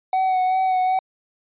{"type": "tone with vibrato", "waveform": "triangle", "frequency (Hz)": 748, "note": "F#5", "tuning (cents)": 19, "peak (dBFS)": -15, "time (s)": [0.13, 0.99], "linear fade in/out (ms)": 2, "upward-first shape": "sine", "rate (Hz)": 2.6, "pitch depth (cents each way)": 22, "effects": ["resampled to 8000 Hz"]}